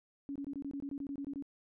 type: tone bursts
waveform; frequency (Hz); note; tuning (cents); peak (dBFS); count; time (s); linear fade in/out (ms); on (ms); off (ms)
sine; 280; C#4; +18; -37; 13; 0.29-1.424; 0; 66; 23
effects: none